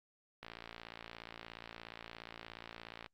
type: click train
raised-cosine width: 0.3 ms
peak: -30 dBFS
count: 151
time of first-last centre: 0.43-3.062 s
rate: 57 Hz
effects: noise-tail reverb RT60 0.1 s tail -25 dB re dry + Opus 48 kbps